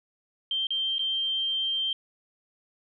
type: tone with dropouts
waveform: sine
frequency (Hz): 3152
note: G7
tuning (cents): +9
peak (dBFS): -25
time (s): 0.51-1.93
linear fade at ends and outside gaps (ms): 2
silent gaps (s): 0.67-0.705 / 0.983-0.992
effects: none